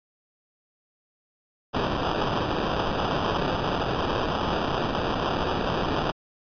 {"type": "noise with sample-and-hold", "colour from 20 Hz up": "violet", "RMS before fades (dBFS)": -26, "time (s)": [1.73, 6.12], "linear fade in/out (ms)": 20, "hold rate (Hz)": 2100, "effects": ["resampled to 11025 Hz"]}